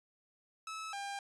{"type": "tone pair in turn", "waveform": "sawtooth", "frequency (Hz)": [1300, 799.7], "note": ["E6", "G5"], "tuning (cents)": [-24, 34], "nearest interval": "minor sixth", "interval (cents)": 842, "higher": "first", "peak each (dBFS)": [-37, -35], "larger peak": "second", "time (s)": [[0.67, 0.93], [0.93, 1.19]], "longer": "neither", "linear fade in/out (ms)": 2, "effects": ["resampled to 22050 Hz"]}